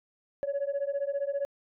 sine beating tone pair, 554.4 / 569.4 Hz, C#5 / C#5, 0 / +46 cents, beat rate 15 Hz, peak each -30 dBFS, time 0.43-1.45 s, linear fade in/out 0 ms, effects tanh soft clip ceiling -24 dBFS

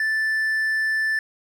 triangle tone, 1760 Hz, A6, in tune, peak -18 dBFS, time 0-1.19 s, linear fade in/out 2 ms, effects none

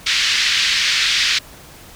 white band-pass noise, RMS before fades -17 dBFS, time 0.06-1.39 s, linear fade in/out 10 ms, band 1700 to 4800 Hz, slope 24 dB/octave, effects pink hiss -41 dBFS RMS until 1.95 s

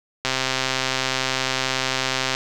click train, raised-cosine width 0.2 ms, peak -4 dBFS, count 276, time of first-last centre 0.25-2.349 s, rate 131 Hz, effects none

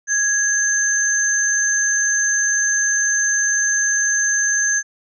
sine tone pair together, 1663 / 6279 Hz, G#6 / G8, +2 / +2 cents, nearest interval octave + major seventh, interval 2300 cents, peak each -18 dBFS, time 0.07-4.83 s, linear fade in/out 50 ms, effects none

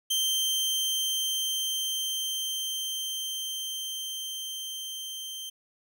sawtooth tone with level ramp, 3136 Hz, G7, in tune, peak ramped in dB -21 to -33 dBFS, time 0.1-5.5 s, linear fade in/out 10 ms, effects none

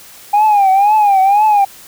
sine tone with vibrato, 810 Hz, G#5, 43 cents flat, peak -5 dBFS, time 0.33-1.65 s, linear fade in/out 10 ms, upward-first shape triangle, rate 2 Hz, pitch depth 130 cents each way, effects tanh soft clip ceiling -5 dBFS + white hiss -38 dBFS RMS until 1.87 s

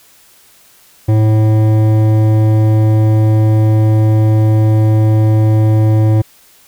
sine tone with hard clipping, 108.7 Hz, A2, 21 cents flat, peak -9 dBFS, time 1.08-6.22 s, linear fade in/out 10 ms, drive 12 dB, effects white hiss -46 dBFS RMS until 6.67 s

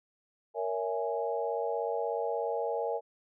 sine chord, A# half-diminished seventh, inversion none, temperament equal with one note detuned, 466.2 / 563.1 / 659.3 / 830.6 Hz, A#4 / C#5 / E5 / G#5, 0 / +27 / 0 / 0 cents, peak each -33 / -36 / -36 / -36 dBFS, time 0.54-3.01 s, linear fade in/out 50 ms, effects none

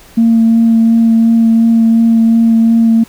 sine tone with vibrato, 227.8 Hz, A#3, 40 cents flat, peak -4 dBFS, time 0.17-3.04 s, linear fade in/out 10 ms, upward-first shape sine, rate 2.8 Hz, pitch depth 12 cents each way, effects tanh soft clip ceiling -1 dBFS + pink hiss -40 dBFS RMS until 3.08 s

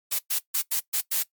blue noise bursts at uneven times, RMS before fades -25 dBFS, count 6, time 0.11-0.19 / 0.3-0.39 / 0.54-0.62 / 0.71-0.8 / 0.93-1.01 / 1.11-1.23 s, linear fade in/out 10 ms, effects noise-tail reverb RT60 0.1 s tail -18 dB re dry + MP3 96 kbps

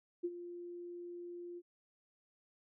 sine tone with ADSR envelope, 349.3 Hz, F4, in tune, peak -32 dBFS, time 0.23-1.62 s, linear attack 18 ms, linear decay 46 ms, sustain -12 dB, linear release 44 ms, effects none

